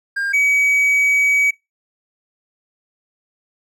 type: tone pair in turn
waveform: triangle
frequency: 1605 / 2270 Hz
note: G6 / C#7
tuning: +40 / +41 cents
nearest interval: tritone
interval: 601 cents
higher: second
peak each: -17 / -11 dBFS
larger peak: second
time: 0.16-0.33 / 0.33-1.51 s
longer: second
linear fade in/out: 10 ms
effects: noise-tail reverb RT60 0.2 s tail -20 dB re dry